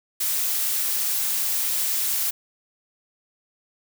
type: noise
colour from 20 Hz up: blue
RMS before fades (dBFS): -24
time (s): 0.2-2.31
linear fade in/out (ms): 10
effects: none